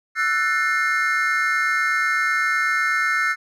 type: chord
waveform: triangle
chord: F# half-diminished seventh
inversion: third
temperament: just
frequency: 1332 / 1480 / 1776 / 2131 Hz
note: E6 / F#6 / A6 / C7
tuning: +18 / 0 / +16 / +31 cents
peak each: -22 dBFS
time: 0.15-3.36 s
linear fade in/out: 50 ms
effects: none